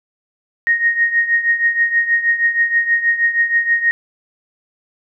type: tone with tremolo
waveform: sine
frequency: 1864.7 Hz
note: A#6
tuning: in tune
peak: -9 dBFS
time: 0.67-3.91 s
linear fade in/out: 0 ms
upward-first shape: triangle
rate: 6.3 Hz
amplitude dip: 80%
effects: none